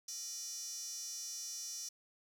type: tone with high-pass filter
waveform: square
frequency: 270 Hz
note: C#4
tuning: 45 cents flat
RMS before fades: -44 dBFS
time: 0.08-1.89 s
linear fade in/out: 5 ms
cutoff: 5800 Hz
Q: 8.1
effects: none